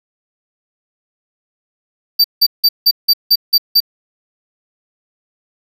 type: tone bursts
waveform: square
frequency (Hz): 4646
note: D8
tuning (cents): -20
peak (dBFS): -7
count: 8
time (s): 2.19-3.804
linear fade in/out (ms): 10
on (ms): 53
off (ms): 170
effects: 8-bit